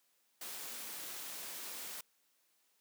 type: noise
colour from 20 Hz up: white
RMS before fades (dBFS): -45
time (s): 0.41-2.01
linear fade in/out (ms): 5
effects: white hiss -75 dBFS RMS until 2.8 s + high-pass 200 Hz 12 dB/octave